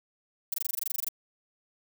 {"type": "noise bursts", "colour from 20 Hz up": "violet", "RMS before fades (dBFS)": -29, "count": 14, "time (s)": [0.52, 1.087], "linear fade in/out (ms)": 5, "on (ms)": 21, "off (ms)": 21, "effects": []}